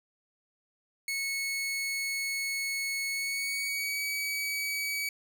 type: tone with pitch glide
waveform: sawtooth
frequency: 2200 to 2274 Hz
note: C#7 to C#7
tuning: -14 to +44 cents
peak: -27 dBFS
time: 1.08-5.09 s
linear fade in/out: 2 ms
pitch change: +58 cents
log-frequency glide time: 3.1-4.03 s
effects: none